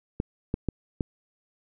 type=clicks; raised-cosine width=3 ms; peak=-13 dBFS; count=4; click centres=0.201 / 0.541 / 0.687 / 1.008 s; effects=none